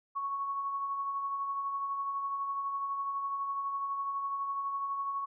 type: tone with tremolo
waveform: sine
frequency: 1108.7 Hz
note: C#6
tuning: in tune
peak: -30 dBFS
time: 0.15-5.26 s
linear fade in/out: 20 ms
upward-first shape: triangle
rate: 12 Hz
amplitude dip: 40%
effects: none